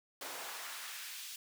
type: noise with high-pass filter sweep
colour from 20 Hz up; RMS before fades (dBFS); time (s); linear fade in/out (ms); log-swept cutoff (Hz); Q
pink; -45; 0.21-1.36; 2; 510 to 3500; 1
effects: none